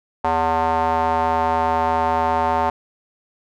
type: tone with band-pass filter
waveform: square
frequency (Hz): 81.6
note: E2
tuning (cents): -17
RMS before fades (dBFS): -19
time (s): 0.24-2.7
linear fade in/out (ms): 5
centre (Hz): 860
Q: 3.9
effects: none